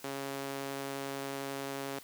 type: tone with high-pass filter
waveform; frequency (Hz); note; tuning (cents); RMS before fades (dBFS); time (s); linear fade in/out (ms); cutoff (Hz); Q
sawtooth; 137.6; C#3; -12; -39; 0.04-1.99; 2; 340; 0.96
effects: white hiss -54 dBFS RMS until 2.03 s + high-pass 60 Hz 12 dB/octave